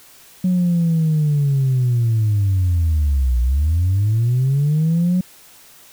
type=linear two-way sweep; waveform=sine; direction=down then up; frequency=185 to 58.6 to 185 Hz; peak=-12 dBFS; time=0.44-5.21 s; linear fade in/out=5 ms; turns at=3.4 s; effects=tanh soft clip ceiling -11 dBFS + white hiss -46 dBFS RMS until 5.92 s